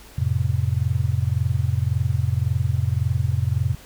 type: chord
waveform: sine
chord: F major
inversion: none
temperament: just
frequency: 87.31 / 109.13 / 130.96 Hz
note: F2 / A2 / C3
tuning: 0 / -14 / +2 cents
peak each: -23 dBFS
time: 0.18-3.75 s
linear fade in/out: 5 ms
effects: added 50 Hz sine -49 dBFS peak until 3.85 s + pink hiss -46 dBFS RMS until 3.85 s